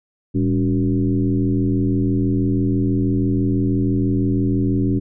sine tone with frequency modulation, 198.5 Hz, G3, 22 cents sharp, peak -15 dBFS, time 0.34-5 s, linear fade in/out 20 ms, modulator 86.1 Hz, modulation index 1.6, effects none

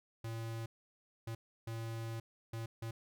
square tone bursts at uneven times, 113.8 Hz, A#2, 41 cents flat, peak -40 dBFS, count 5, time 0.24-0.66 / 1.27-1.35 / 1.67-2.2 / 2.53-2.66 / 2.82-2.91 s, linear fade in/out 5 ms, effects none

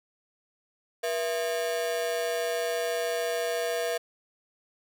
45% pulse ring-modulated tone, 574 Hz, D5, 40 cents flat, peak -24 dBFS, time 1.03-3.98 s, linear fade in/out 10 ms, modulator 93.1 Hz, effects none

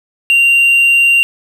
sine tone with hard clipping, 2769 Hz, F7, 15 cents flat, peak -7 dBFS, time 0.3-1.23 s, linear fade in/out 0 ms, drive 2 dB, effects none

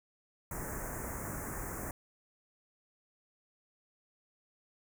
pink band-stop noise, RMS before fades -40 dBFS, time 0.51-1.91 s, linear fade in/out 2 ms, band 2000 to 6500 Hz, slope 48 dB/octave, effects none

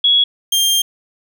sine / sawtooth tone pair in turn, 3348 / 3194 Hz, G#7 / G7, +13 / +32 cents, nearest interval minor second, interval 81 cents, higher first, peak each -9 / -9 dBFS, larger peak neither, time 0.04-0.24 / 0.52-0.82 s, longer second, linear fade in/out 5 ms, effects none

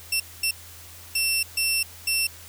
15% pulse tone bursts at uneven times, 2700 Hz, E7, 41 cents sharp, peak -14 dBFS, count 5, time 0.12-0.2 / 0.43-0.51 / 1.15-1.43 / 1.57-1.83 / 2.07-2.27 s, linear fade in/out 5 ms, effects added 85 Hz sine -48 dBFS peak until 2.48 s + white hiss -45 dBFS RMS until 2.48 s

